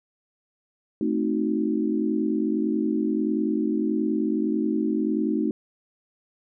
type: chord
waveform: sine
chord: A diminished seventh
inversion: none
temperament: equal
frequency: 220 / 261.6 / 311.1 / 370 Hz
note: A3 / C4 / Eb4 / Gb4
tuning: 0 / 0 / 0 / 0 cents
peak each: -26 / -29 / -25 / -30 dBFS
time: 1.01-5.51 s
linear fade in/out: 2 ms
effects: none